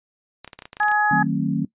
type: clicks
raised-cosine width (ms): 0.2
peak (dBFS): -19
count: 12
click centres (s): 0.446 / 0.477 / 0.532 / 0.59 / 0.622 / 0.655 / 0.731 / 0.769 / 0.8 / 0.833 / 0.884 / 0.916
type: harmonic tone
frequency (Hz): 420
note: G#4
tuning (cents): +19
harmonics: 2 / 3 / 4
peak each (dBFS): -19 / -27 / -19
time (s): 0.8-1.23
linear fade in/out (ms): 5
type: chord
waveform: sine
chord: D# diminished seventh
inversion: none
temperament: just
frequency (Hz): 155.56 / 186.68 / 224 / 268.8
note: D#3 / F#3 / A3 / C4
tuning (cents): 0 / +16 / +31 / +47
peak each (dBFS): -25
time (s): 1.11-1.65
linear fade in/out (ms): 5
effects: noise-tail reverb RT60 0.1 s tail -20 dB re dry + resampled to 8000 Hz